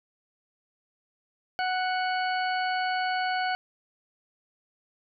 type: harmonic tone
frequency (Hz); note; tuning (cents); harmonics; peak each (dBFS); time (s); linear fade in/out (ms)
740; F#5; 0; 1 / 2 / 3 / 4 / 6; -27 / -31 / -37 / -39 / -39; 1.59-3.55; 0
effects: none